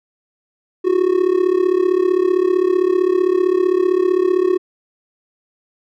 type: tone with amplitude modulation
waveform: triangle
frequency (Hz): 366.8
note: F#4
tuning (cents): -15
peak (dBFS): -7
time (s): 0.84-4.58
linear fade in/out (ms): 20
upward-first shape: sine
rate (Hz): 35.5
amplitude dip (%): 85
effects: none